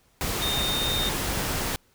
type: tone in noise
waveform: sine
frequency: 3667 Hz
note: A#7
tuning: 29 cents flat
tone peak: -26 dBFS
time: 0.42-1.09 s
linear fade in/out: 0 ms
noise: pink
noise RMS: -28 dBFS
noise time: 0.21-1.76 s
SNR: -1 dB
effects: pink hiss -63 dBFS RMS until 1.94 s